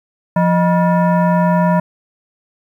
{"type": "tone with frequency modulation", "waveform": "sine", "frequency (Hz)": 174.61, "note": "F3", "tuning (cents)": 0, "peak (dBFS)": -10, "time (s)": [0.36, 1.8], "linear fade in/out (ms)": 5, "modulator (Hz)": 794, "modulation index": 0.98, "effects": ["8-bit"]}